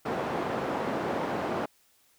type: band-pass noise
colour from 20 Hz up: white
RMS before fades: -31 dBFS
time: 0.05-1.66 s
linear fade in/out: 10 ms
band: 160 to 790 Hz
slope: 12 dB/octave
effects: white hiss -65 dBFS RMS until 2.18 s